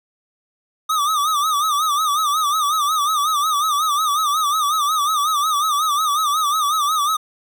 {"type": "tone with vibrato", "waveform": "square", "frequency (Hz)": 1213, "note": "D#6", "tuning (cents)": -44, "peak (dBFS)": -17, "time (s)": [0.89, 7.17], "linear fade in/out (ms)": 10, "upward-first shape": "sine", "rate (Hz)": 5.5, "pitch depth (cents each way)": 110, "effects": []}